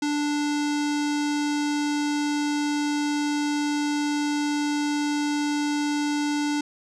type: tone with low-pass filter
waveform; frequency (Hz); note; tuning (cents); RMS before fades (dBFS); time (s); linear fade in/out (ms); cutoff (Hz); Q
square; 293.7; D4; 0; -25; 0.02-6.61; 5; 6600; 1.7
effects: none